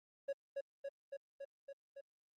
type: tone with echo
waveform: triangle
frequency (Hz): 554.4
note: C#5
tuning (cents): 0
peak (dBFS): -34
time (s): 0.28-0.33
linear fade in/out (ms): 10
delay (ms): 280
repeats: 6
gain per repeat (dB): -2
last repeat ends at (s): 2.01
effects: Opus 24 kbps